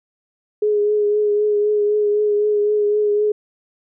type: tone with vibrato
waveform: sine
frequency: 417.8 Hz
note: G#4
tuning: 10 cents sharp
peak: -14 dBFS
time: 0.62-3.32 s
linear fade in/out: 5 ms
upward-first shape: triangle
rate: 3.9 Hz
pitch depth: 27 cents each way
effects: none